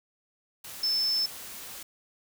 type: tone in noise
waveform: sine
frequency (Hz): 5274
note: E8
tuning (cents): 0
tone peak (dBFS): -24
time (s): 0.83-1.26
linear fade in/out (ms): 5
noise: white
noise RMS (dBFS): -42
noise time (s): 0.64-1.83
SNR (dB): +15
effects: none